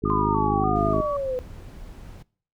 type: harmonic tone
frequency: 51.91 Hz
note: G#1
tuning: in tune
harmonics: 1 / 2 / 3 / 4 / 5 / 6 / 7 / 8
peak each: -30 / -30 / -30 / -30 / -30 / -30 / -30 / -30 dBFS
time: 0.02-1.02 s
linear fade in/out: 20 ms
type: tone with vibrato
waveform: sine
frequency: 1174.7 Hz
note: D6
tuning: in tune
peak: -27 dBFS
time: 0.05-1.17 s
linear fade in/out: 5 ms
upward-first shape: square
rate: 1.7 Hz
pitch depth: 59 cents each way
type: exponential sweep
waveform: sine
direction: down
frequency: 1046.5 to 496.6 Hz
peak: -24 dBFS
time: 0.1-1.39 s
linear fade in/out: 0 ms
type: noise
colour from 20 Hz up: brown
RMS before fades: -40 dBFS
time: 0.75-2.23 s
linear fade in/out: 10 ms
effects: noise-tail reverb RT60 0.5 s tail -23 dB re dry